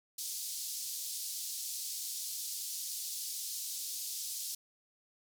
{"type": "band-pass noise", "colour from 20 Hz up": "pink", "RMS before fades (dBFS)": -40, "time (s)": [0.18, 4.55], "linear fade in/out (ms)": 5, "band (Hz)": [4500, 16000], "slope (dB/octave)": 24, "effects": []}